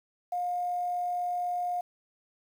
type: tone with quantisation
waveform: sine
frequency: 712 Hz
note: F5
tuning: 33 cents sharp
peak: -28 dBFS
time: 0.32-1.81 s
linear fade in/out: 5 ms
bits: 9
effects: none